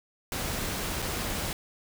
pink noise with dropouts, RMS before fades -32 dBFS, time 0.32-1.53 s, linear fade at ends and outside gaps 1 ms, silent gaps 1.02-1.024 s, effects none

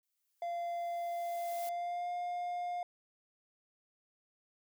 blue noise with exponential growth, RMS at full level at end -46 dBFS, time 0.03-1.69 s, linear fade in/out 0 ms, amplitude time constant 360 ms
triangle tone with pitch glide, 690 to 708.2 Hz, F5 to F5, -21 to +24 cents, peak -33 dBFS, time 0.42-2.83 s, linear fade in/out 2 ms, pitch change +45 cents, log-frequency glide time 1.55-2.11 s
effects none

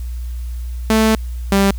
sawtooth tone pair in turn, 220 / 196.92 Hz, A3 / G3, 0 / +8 cents, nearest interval major second, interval 192 cents, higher first, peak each -7 dBFS, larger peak neither, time 0.9-1.15 / 1.52-1.71 s, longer first, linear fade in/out 2 ms, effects added 60 Hz sine -22 dBFS peak until 1.78 s + white hiss -47 dBFS RMS until 1.78 s

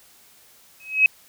sine tone with exponential growth, 2554 Hz, D#7, 45 cents sharp, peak -8 dBFS, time 0.8-1.06 s, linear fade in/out 2 ms, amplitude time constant 56 ms, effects white hiss -53 dBFS RMS until 1.28 s

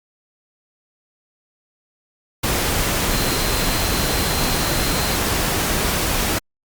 sine tone in noise, 4122 Hz, C8, 27 cents flat, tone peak -30 dBFS, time 3.11-5.16 s, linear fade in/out 10 ms, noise pink, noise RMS -20 dBFS, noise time 2.43-6.39 s, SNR -13 dB, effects Opus 48 kbps

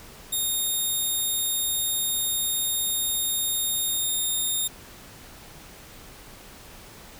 5% pulse tone with pitch glide, 3700 to 3679 Hz, A#7 to A#7, -14 to -24 cents, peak -17 dBFS, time 0.32-4.68 s, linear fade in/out 10 ms, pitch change -10 cents, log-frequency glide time 3.88-4.09 s, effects pink hiss -46 dBFS RMS until 7.19 s

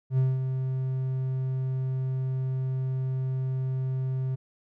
triangle tone with ADSR envelope, 130.81 Hz, C3, in tune, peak -17 dBFS, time 0.1-4.36 s, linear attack 80 ms, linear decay 200 ms, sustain -7 dB, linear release 17 ms, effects none

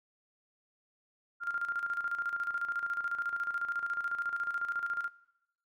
sine tone with tremolo, 1396.9 Hz, F6, in tune, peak -29 dBFS, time 1.4-5.1 s, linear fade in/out 50 ms, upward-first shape square, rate 14 Hz, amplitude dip 65%, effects noise-tail reverb RT60 0.9 s tail -21 dB re dry + MP3 64 kbps

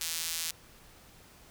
sawtooth tone with high-pass filter, 164.4 Hz, E3, 4 cents flat, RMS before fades -35 dBFS, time 0.01-0.51 s, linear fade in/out 0 ms, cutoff 4500 Hz, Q 0.72, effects pink hiss -56 dBFS RMS until 1.5 s

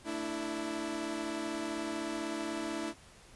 sawtooth chord, A suspended fourth, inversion none, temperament equal with one note detuned, 223.6 / 293.7 / 329.6 Hz, A3 / D4 / E4, +28 / 0 / 0 cents, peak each -39 / -36 / -33 dBFS, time 0.04-2.94 s, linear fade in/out 50 ms, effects pink hiss -57 dBFS RMS until 3.35 s + resampled to 24000 Hz

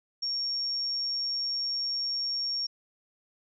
sine tone, 5530 Hz, F8, 18 cents flat, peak -28 dBFS, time 0.22-2.67 s, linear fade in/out 10 ms, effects none

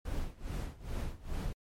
brown noise with tremolo, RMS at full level -34 dBFS, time 0.05-1.53 s, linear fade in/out 5 ms, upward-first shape sine, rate 2.4 Hz, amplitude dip 90%, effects MP3 64 kbps

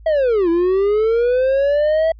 triangle linear two-way sweep, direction down then up, 656 to 330 to 656 Hz, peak -11 dBFS, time 0.06-2.12 s, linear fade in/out 5 ms, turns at 0.49 s, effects added 54 Hz sine -38 dBFS peak until 2.19 s + resampled to 11025 Hz

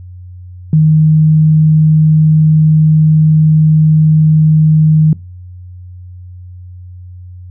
sine tone, 155.56 Hz, D#3, in tune, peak -4 dBFS, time 0.73-5.13 s, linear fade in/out 2 ms, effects noise-tail reverb RT60 0.3 s tail -23 dB re dry + added 90 Hz sine -28 dBFS peak until 7.5 s

